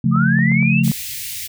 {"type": "chord", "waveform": "sine", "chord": "Db augmented", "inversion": "none", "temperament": "equal", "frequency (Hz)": [138.59, 174.61, 220], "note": ["Db3", "F3", "A3"], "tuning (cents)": [0, 0, 0], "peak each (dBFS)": -17, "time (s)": [0.04, 0.92], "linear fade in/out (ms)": 5}
{"type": "linear sweep", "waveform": "sine", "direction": "up", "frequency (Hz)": [1180, 2794], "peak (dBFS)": -18, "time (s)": [0.11, 0.84], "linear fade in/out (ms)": 50}
{"type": "clicks", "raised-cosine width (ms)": 1, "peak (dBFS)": -23, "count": 6, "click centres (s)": [0.161, 0.388, 0.518, 0.628, 0.879, 0.916]}
{"type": "band-stop noise", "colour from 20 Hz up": "white", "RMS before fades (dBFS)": -28, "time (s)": [0.83, 1.48], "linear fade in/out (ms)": 20, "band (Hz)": [150, 1900], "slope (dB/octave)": 48}
{"effects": []}